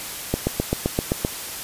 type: click train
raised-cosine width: 2 ms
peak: -6 dBFS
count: 8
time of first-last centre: 0.34-1.249 s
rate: 7.7 Hz
effects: white hiss -32 dBFS RMS until 1.63 s + resampled to 32000 Hz